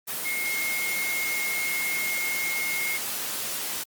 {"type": "tone in noise", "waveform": "sine", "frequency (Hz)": 2150, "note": "C7", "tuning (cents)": 47, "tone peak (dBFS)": -27, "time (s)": [0.24, 2.98], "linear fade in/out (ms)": 20, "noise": "white", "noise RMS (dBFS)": -31, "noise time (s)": [0.07, 3.84], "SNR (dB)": 1, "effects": ["high-pass 150 Hz 12 dB/octave", "Opus 24 kbps"]}